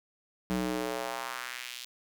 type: tone with high-pass filter sweep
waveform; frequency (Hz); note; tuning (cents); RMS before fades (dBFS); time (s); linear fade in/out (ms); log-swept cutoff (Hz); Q
square; 61.74; B1; 0; -35; 0.5-1.85; 0; 180 to 3700; 1.6
effects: none